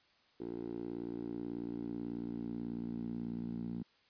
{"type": "tone with band-pass filter sweep", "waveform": "10% pulse", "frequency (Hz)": 58.27, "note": "A#1", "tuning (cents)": 0, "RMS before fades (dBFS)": -41, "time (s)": [0.4, 3.83], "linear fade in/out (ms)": 5, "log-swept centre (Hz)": [360, 210], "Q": 3.2, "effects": ["white hiss -69 dBFS RMS until 4.09 s", "resampled to 11025 Hz"]}